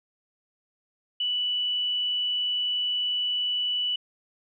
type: tone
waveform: sine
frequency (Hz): 2963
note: F#7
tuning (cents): +2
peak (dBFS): -24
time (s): 1.2-3.96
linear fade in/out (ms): 5
effects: none